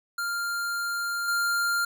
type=tone with level steps; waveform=square; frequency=1396.9 Hz; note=F6; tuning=in tune; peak=-28 / -24 dBFS; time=0.18-1.85 s; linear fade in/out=5 ms; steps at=1.28 s; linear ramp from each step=2 ms; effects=none